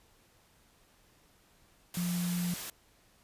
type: tone in noise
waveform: sine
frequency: 176.1 Hz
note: F3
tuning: 15 cents sharp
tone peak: -30 dBFS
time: 1.97-2.54 s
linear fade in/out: 2 ms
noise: white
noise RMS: -40 dBFS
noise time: 1.94-2.7 s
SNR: +7 dB
effects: pink hiss -65 dBFS RMS until 3.23 s + resampled to 32000 Hz